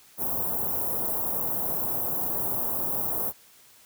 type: band-stop noise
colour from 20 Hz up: white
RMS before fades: -28 dBFS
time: 0.17-3.33 s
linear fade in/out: 50 ms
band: 960 to 13000 Hz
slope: 24 dB/octave
effects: white hiss -55 dBFS RMS until 3.85 s + high-pass 60 Hz 12 dB/octave